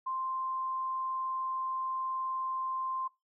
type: tone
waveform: sine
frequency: 1046.5 Hz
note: C6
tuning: in tune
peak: -32 dBFS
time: 0.06-3.08 s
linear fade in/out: 10 ms
effects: noise-tail reverb RT60 0.2 s tail -19 dB re dry